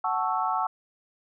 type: chord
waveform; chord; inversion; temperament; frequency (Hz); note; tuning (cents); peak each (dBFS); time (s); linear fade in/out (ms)
sine; F# minor seventh; none; equal with one note detuned; 743.4 / 880 / 1108.7 / 1318.5; F#5 / A5 / C#6 / E6; +8 / 0 / 0 / 0; -29 / -29 / -30 / -30; 0.04-0.67; 5
effects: none